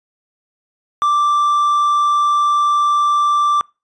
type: tone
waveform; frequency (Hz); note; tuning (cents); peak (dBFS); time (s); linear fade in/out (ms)
triangle; 1174.7; D6; 0; -10; 1.02-3.61; 0
effects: noise-tail reverb RT60 0.3 s tail -26 dB re dry + resampled to 22050 Hz